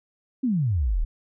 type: exponential sweep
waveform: sine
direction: down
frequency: 276.1 to 32.7 Hz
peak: -20 dBFS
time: 0.43-1.05 s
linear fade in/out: 10 ms
effects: none